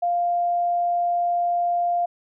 sine tone, 698.5 Hz, F5, in tune, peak -19 dBFS, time 0.02-2.06 s, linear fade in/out 10 ms, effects none

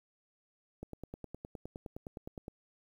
click train, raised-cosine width 2 ms, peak -29 dBFS, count 17, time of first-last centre 0.83-2.481 s, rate 9.69 Hz, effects 10-bit

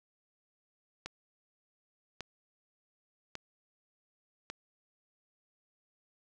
click train, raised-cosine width 0.2 ms, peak -22 dBFS, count 4, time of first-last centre 1.06-4.5 s, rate 0.872 Hz, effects none

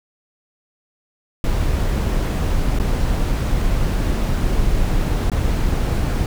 brown noise with dropouts, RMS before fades -18 dBFS, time 1.44-6.26 s, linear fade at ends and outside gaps 1 ms, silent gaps 2.788-2.798 / 5.299-5.317 s, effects none

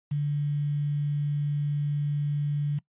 sine tone with quantisation, 145.9 Hz, D3, 11 cents flat, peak -24 dBFS, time 0.11-2.79 s, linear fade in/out 10 ms, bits 8, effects noise-tail reverb RT60 0.1 s tail -20 dB re dry + resampled to 8000 Hz

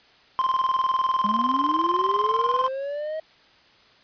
triangle tone with tremolo, 1046.5 Hz, C6, in tune, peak -16 dBFS, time 0.39-2.68 s, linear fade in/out 0 ms, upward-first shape square, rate 20 Hz, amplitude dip 65%
triangle linear sweep, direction up, 199.3 to 638 Hz, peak -25 dBFS, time 1.24-3.2 s, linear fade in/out 5 ms
effects white hiss -55 dBFS RMS until 4.03 s + resampled to 11025 Hz

